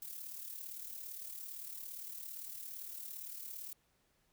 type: noise with amplitude modulation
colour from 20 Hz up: violet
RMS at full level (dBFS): -44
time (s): 0.02-3.73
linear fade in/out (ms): 2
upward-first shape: sine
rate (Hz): 37.6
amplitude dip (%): 55
effects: pink hiss -75 dBFS RMS until 4.32 s